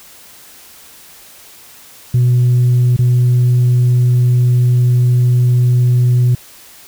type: tone with dropouts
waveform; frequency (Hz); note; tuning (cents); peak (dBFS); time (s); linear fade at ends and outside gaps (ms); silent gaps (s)
sine; 123.47; B2; 0; -6; 2.14-6.35; 5; 2.965-2.989
effects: tanh soft clip ceiling -6 dBFS + white hiss -40 dBFS RMS until 6.87 s